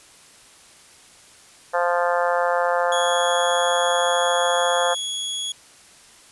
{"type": "harmonic tone", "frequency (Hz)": 174.61, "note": "F3", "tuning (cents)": 0, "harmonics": [3, 4, 5, 6, 7, 8, 9, 10], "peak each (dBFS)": [-22, -24, -26, -28, -29, -30, -31, -32], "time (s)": [1.73, 4.95], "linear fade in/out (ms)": 20}
{"type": "tone", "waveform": "sawtooth", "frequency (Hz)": 3349, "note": "G#7", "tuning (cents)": 14, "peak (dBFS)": -22, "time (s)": [2.92, 5.52], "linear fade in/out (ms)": 2}
{"effects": ["white hiss -49 dBFS RMS until 6.31 s", "resampled to 24000 Hz"]}